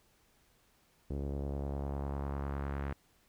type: tone with low-pass filter sweep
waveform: sawtooth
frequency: 69.9 Hz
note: C#2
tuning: 15 cents sharp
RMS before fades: -37 dBFS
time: 1.1-2.93 s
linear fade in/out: 5 ms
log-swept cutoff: 420 to 1800 Hz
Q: 1.5
effects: pink hiss -69 dBFS RMS until 3.28 s